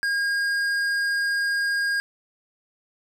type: tone with hard clipping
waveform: sine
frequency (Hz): 1623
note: G#6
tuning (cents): -40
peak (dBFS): -23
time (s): 0.03-2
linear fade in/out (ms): 0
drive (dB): 9
effects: none